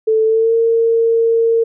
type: tone with pitch glide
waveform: sine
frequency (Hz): 440 to 457.6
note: A4 to A#4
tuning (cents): 0 to -32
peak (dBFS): -10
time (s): 0.07-1.64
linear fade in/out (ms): 10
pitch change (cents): +68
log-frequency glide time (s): 0.25-0.54
effects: none